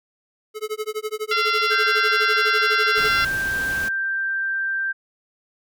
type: tone with tremolo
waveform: square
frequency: 430 Hz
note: A4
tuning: 40 cents flat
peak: -23 dBFS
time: 0.54-3.13 s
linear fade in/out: 50 ms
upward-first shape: sine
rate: 12 Hz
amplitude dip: 100%
type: harmonic tone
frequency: 687 Hz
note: F5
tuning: 29 cents flat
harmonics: 2 / 3 / 4 / 5 / 6 / 7 / 8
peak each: -21 / -25 / -27 / -29 / -31 / -32 / -33 dBFS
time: 1.31-3.25 s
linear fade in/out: 5 ms
type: tone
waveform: sine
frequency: 1573 Hz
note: G6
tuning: 6 cents sharp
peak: -21 dBFS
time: 1.7-4.93 s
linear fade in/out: 20 ms
type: noise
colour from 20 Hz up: pink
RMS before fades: -33 dBFS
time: 2.97-3.89 s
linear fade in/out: 10 ms
effects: none